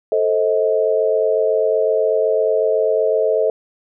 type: chord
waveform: sine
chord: A diminished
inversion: none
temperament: just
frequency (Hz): 440 / 528 / 633.6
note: A4 / C5 / Eb5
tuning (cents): 0 / +16 / +31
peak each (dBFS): -17 / -20 / -18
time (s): 0.12-3.5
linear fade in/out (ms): 2
effects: none